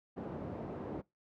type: band-pass noise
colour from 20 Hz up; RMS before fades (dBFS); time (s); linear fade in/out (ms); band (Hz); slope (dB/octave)
pink; -42; 0.16-1.02; 20; 140 to 600; 12
effects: noise-tail reverb RT60 0.2 s tail -22 dB re dry